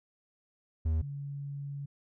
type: tone pair in turn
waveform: triangle / sine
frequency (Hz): 79.4 / 141.31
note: D#2 / C#3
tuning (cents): +36 / +34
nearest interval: minor seventh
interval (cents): 998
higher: second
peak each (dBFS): -24 / -36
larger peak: first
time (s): 0.85-1.02 / 1.02-1.86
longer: second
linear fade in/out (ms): 10
effects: none